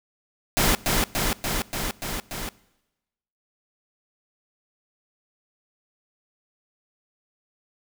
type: noise with echo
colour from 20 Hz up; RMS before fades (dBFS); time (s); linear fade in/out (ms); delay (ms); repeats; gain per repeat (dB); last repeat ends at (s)
pink; -20; 0.57-0.75; 0; 290; 6; -2; 2.49
effects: noise-tail reverb RT60 1.0 s tail -22 dB re dry